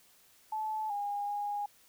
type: tone with pitch steps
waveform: sine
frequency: 867 / 815 / 821 Hz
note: A5 / G#5 / G#5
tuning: -26 / -33 / -20 cents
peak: -32 dBFS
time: 0.52-1.66 s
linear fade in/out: 5 ms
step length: 380 ms
effects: white hiss -63 dBFS RMS until 1.88 s